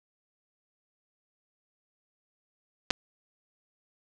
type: clicks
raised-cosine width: 0.2 ms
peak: -8 dBFS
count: 2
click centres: 2.905 / 2.909 s
effects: none